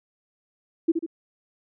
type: tone with echo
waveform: sine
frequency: 329.6 Hz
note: E4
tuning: in tune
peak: -15 dBFS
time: 0.88-0.92 s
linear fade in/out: 10 ms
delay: 72 ms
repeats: 2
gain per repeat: -6 dB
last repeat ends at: 1.064 s
effects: none